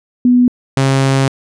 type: tone pair in turn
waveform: sine / sawtooth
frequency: 246.7 / 134.98 Hz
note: B3 / C#3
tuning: -2 / -46 cents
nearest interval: minor seventh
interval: 1044 cents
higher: first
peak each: -6 dBFS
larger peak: neither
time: 0.25-0.48 / 0.77-1.28 s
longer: second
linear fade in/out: 2 ms
effects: resampled to 22050 Hz